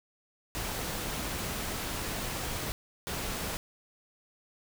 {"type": "noise bursts at uneven times", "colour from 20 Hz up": "pink", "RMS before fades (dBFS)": -35, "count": 2, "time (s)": [[0.55, 2.72], [3.07, 3.57]], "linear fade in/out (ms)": 0, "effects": []}